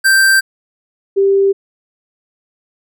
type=tone pair in turn; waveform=square / sine; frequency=1568 / 393.1 Hz; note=G6 / G4; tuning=0 / +5 cents; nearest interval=2 octaves; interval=2395 cents; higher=first; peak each=-8 dBFS; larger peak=neither; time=0.04-0.41 / 1.16-1.53 s; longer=neither; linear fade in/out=20 ms; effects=none